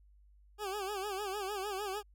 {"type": "tone with vibrato", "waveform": "20% pulse", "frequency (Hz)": 398.9, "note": "G4", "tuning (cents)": 30, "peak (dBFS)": -31, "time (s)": [0.58, 2.03], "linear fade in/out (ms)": 50, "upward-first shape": "sine", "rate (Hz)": 6.6, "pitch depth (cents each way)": 110, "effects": ["added 50 Hz sine -59 dBFS peak until 2.14 s"]}